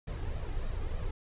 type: noise with flanger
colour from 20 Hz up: brown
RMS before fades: -34 dBFS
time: 0.07-1.11 s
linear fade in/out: 5 ms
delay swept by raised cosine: 1.6 to 2.48 ms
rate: 3.3 Hz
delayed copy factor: +0.55
effects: resampled to 8000 Hz